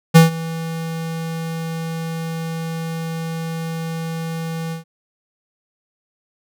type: tone with ADSR envelope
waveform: square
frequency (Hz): 163.7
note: E3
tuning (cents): -12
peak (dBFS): -4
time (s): 0.14-4.84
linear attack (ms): 20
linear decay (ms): 140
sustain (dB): -20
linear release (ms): 120
effects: none